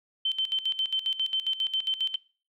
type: tone with tremolo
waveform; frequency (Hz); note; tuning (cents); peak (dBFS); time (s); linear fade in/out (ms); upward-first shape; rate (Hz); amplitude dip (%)
sine; 3090; G7; -26; -23; 0.25-2.16; 5; square; 7.4; 75
effects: noise-tail reverb RT60 0.4 s tail -23 dB re dry